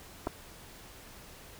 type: clicks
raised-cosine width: 1 ms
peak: -19 dBFS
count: 2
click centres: 0.27 / 0.273 s
effects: pink hiss -51 dBFS RMS until 1.59 s